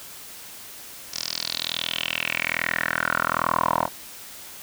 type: tone with band-pass filter sweep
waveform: 10% pulse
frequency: 41.2 Hz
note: E1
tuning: in tune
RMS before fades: -26 dBFS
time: 1.11-3.89 s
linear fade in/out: 50 ms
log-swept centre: 5600 to 860 Hz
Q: 5.2
effects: white hiss -41 dBFS RMS until 4.62 s